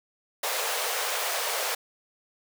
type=high-pass noise; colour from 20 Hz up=pink; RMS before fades=-29 dBFS; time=0.43-1.75 s; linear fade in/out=5 ms; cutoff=460 Hz; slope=48 dB/octave; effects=none